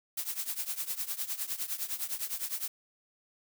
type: noise with tremolo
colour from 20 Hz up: blue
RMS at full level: -32 dBFS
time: 0.17-2.68 s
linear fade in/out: 5 ms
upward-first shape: triangle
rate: 9.8 Hz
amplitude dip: 90%
effects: none